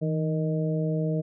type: harmonic tone with a mistuned harmonic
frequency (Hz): 155.56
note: D#3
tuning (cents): 0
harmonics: 1 / 2 / 3 / 4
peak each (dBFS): -25 / -33 / -32 / -34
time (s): 0.01-1.22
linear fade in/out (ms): 20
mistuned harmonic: 1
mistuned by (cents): +55
effects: none